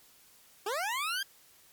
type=linear sweep; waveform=20% pulse; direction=up; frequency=377.7 to 1633 Hz; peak=-26 dBFS; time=0.66-1.23 s; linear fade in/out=5 ms; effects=white hiss -60 dBFS RMS until 1.72 s + MP3 96 kbps